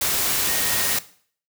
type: tone in noise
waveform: sine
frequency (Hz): 1864.7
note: A#6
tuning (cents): 0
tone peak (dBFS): -33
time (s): 0.48-0.97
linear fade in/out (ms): 5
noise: white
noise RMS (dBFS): -22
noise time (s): 0.01-0.99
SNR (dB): -14
effects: noise-tail reverb RT60 0.5 s tail -17 dB re dry